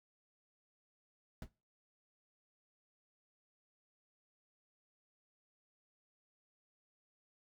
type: noise with exponential decay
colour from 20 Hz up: brown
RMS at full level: -36 dBFS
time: 1.42-1.49 s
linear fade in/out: 2 ms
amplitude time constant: 15 ms
effects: noise-tail reverb RT60 0.3 s tail -19 dB re dry